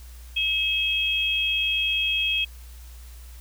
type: tone pair together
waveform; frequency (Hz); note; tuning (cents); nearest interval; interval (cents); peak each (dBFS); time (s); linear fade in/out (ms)
sine; 2572 / 3255; E7 / G#7; -43 / -36; major third; 407; -24 / -24; 0.36-2.45; 10
effects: added 60 Hz sine -40 dBFS peak until 3.4 s + white hiss -52 dBFS RMS until 3.4 s